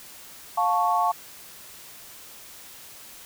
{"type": "chord", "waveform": "sine", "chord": "F augmented", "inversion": "none", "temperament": "equal with one note detuned", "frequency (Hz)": [706.6, 880, 1108.7], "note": ["F5", "A5", "C#6"], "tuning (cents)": [20, 0, 0], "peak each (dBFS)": -24, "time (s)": [0.57, 1.12], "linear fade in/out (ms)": 10, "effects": ["white hiss -45 dBFS RMS until 3.25 s"]}